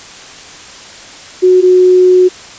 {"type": "tone pair in turn", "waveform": "sine", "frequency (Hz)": [367.4, 366], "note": ["F#4", "F#4"], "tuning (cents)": [-12, -19], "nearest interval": "unison", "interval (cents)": 7, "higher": "first", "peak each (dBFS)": -3, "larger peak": "neither", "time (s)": [[1.42, 1.62], [1.62, 2.29]], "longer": "second", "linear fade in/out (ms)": 20, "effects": ["white hiss -32 dBFS RMS until 2.58 s", "resampled to 16000 Hz"]}